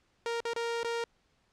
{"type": "tone with dropouts", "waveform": "sawtooth", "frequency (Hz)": 466.2, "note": "A#4", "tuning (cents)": 0, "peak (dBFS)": -27, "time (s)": [0.26, 1.04], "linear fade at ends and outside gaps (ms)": 1, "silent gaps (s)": [[0.404, 0.452], [0.534, 0.562], [0.832, 0.846]], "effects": ["pink hiss -71 dBFS RMS until 1.52 s", "low-pass 6000 Hz 12 dB/octave"]}